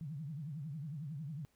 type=tone with vibrato; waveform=sine; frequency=149.2 Hz; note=D3; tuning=28 cents sharp; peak=-40 dBFS; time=0.01-1.45 s; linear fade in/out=0 ms; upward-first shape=triangle; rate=11 Hz; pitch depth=240 cents each way; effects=pink hiss -75 dBFS RMS until 1.55 s